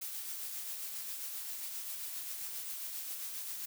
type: noise with tremolo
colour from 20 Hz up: blue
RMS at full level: -40 dBFS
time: 0.01-3.66 s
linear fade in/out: 10 ms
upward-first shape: triangle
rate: 7.5 Hz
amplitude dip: 35%
effects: none